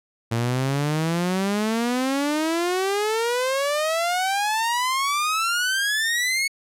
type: exponential sweep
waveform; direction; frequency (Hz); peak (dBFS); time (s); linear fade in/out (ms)
sawtooth; up; 113.3 to 2217; -17; 0.31-6.48; 10
effects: low-pass 12000 Hz 12 dB/octave